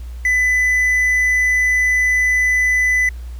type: tone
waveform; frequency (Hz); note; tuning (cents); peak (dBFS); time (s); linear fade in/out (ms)
triangle; 2000; B6; +21; -11; 0.25-3.09; 2
effects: added 60 Hz sine -27 dBFS peak until 3.39 s + pink hiss -49 dBFS RMS until 3.39 s